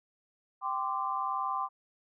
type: chord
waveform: sine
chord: G suspended fourth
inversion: none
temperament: equal with one note detuned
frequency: 784 / 1033.9 / 1174.7 Hz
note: G5 / C6 / D6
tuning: 0 / -21 / 0 cents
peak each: -36 / -33 / -34 dBFS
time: 0.61-1.69 s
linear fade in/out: 50 ms
effects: none